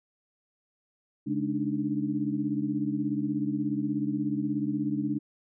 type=tone cluster; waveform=sine; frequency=139.2 / 209.6 / 288.2 / 304.8 Hz; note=C#3 / G#3 / D4 / D#4; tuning=+8 / +16 / -33 / -36 cents; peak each=-36 / -32 / -30 / -32 dBFS; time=1.26-5.19 s; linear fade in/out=20 ms; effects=none